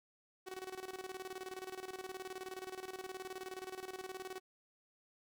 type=tone with tremolo; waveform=sawtooth; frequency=374.8 Hz; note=F#4; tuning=22 cents sharp; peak=-38 dBFS; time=0.46-4.4 s; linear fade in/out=20 ms; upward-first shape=square; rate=19 Hz; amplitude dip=75%; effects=none